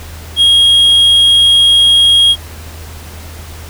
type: tone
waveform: triangle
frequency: 3270 Hz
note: G#7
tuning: 28 cents flat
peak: -3 dBFS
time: 0.36-2.36 s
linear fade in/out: 50 ms
effects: added 80 Hz sine -28 dBFS peak until 3.69 s + pink hiss -33 dBFS RMS until 3.69 s